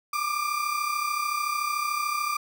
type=tone pair together; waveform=35% pulse; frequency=1172 / 1205.6 Hz; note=D6 / D6; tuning=-4 / +45 cents; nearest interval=unison; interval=49 cents; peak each=-27 dBFS; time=0.13-2.37 s; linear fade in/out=5 ms; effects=none